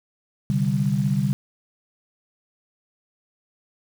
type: chord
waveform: sine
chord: C suspended second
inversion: none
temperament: equal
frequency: 130.81 / 146.83 / 196 Hz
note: C3 / D3 / G3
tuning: 0 / 0 / 0 cents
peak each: -24 / -23 / -23 dBFS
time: 0.5-1.33 s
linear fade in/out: 0 ms
effects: 7-bit